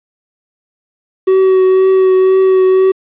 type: tone with vibrato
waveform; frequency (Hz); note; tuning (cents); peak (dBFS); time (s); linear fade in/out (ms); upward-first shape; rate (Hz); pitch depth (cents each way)
triangle; 377.3; F#4; +34; -4; 1.27-2.92; 10; triangle; 2; 17
effects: resampled to 8000 Hz + 7-bit